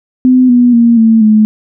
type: tone with pitch steps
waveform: sine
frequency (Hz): 254.6 / 244.1 / 234 / 224.3 / 215.1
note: C4 / B3 / A#3 / A3 / A3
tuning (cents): -47 / -20 / +7 / +34 / -39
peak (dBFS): -3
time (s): 0.25-1.45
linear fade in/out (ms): 0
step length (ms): 240
effects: none